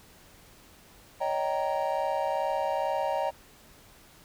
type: chord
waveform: triangle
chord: Eb dominant seventh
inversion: third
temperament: just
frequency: 560 / 622.3 / 777.8 / 933.4 Hz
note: Db5 / Eb5 / G5 / Bb5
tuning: +18 / 0 / -14 / +2 cents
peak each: -30 dBFS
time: 1.2-3.31 s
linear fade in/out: 20 ms
effects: pink hiss -55 dBFS RMS until 4.24 s